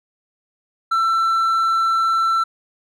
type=tone with hard clipping; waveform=sine; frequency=1339 Hz; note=E6; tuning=27 cents sharp; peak=-16 dBFS; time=0.91-2.44 s; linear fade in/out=10 ms; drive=3 dB; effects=none